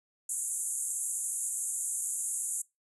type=band-pass noise; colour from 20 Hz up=white; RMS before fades=-34 dBFS; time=0.29-2.62 s; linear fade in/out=5 ms; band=6800 to 11000 Hz; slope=96 dB/octave; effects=noise-tail reverb RT60 0.2 s tail -22 dB re dry